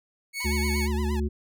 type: tone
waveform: sawtooth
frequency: 2217 Hz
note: C#7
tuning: in tune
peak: -26 dBFS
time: 0.33-0.89 s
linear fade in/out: 50 ms
type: tone with vibrato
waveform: sawtooth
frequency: 925 Hz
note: A#5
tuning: 14 cents flat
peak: -33 dBFS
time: 0.4-1.2 s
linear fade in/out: 5 ms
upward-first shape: sine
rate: 8.6 Hz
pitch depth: 160 cents each way
type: harmonic tone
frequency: 73 Hz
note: D2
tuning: 10 cents flat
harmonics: 1 / 3 / 5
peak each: -25 / -30 / -32 dBFS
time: 0.44-1.29 s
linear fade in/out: 20 ms
effects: none